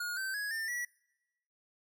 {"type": "tone with pitch steps", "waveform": "square", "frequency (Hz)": [1436, 1548, 1668.7, 1798.8, 1939.1], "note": ["F6", "G6", "G#6", "A6", "B6"], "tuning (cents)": [48, -22, 8, 38, -32], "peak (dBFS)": -35, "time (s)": [0, 0.85], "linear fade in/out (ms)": 5, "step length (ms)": 170, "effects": ["noise-tail reverb RT60 1.0 s tail -25 dB re dry"]}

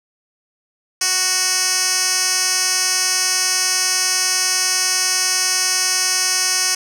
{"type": "tone with band-pass filter", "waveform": "10% pulse", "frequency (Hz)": 370, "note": "F#4", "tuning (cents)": 0, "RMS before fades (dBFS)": -18, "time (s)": [1.01, 6.75], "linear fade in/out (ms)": 5, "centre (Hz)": 6700, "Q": 2, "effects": []}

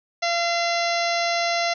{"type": "harmonic tone with a mistuned harmonic", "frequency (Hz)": 685, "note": "F5", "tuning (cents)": -34, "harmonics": [1, 2, 3, 4, 5, 6, 7, 8, 9], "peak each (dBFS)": [-23, -31, -27, -33, -35, -31, -35, -34, -35], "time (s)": [0.22, 1.74], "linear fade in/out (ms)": 10, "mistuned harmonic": 8, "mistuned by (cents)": -17, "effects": []}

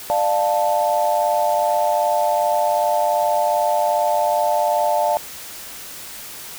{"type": "chord", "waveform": "sine", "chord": "D minor", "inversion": "none", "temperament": "equal with one note detuned", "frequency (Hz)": [595.9, 698.5, 880], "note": ["D5", "F5", "A5"], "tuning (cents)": [25, 0, 0], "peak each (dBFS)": -20, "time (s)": [0.1, 5.17], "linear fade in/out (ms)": 0, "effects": ["white hiss -35 dBFS RMS until 6.58 s"]}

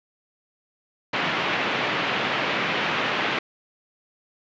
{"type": "band-pass noise", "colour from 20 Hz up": "white", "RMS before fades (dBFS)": -25, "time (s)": [1.13, 3.39], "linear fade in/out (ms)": 5, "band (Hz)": [130, 2900], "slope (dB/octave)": 24, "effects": ["resampled to 16000 Hz"]}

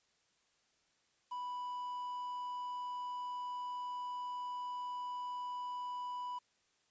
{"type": "tone with quantisation", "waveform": "triangle", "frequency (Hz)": 987.8, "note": "B5", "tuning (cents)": 0, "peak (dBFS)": -37, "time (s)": [1.31, 6.39], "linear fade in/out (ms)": 10, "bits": 10, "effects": ["white hiss -75 dBFS RMS until 6.9 s", "resampled to 16000 Hz"]}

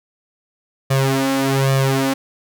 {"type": "tone with flanger", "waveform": "sawtooth", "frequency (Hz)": 135.1, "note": "C#3", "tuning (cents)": -44, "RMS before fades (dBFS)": -17, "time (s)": [0.9, 2.14], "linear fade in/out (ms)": 10, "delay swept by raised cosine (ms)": [1.7, 3.6], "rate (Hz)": 1.2, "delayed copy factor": 0.9, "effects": []}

